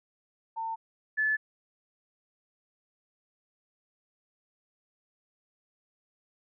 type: tone pair in turn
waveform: sine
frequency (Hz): 900 / 1731.7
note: A5 / A6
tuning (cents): +39 / -28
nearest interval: major seventh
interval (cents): 1133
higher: second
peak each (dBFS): -31 / -24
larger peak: second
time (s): 0.56-0.76 / 1.17-1.37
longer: neither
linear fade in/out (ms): 20
effects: none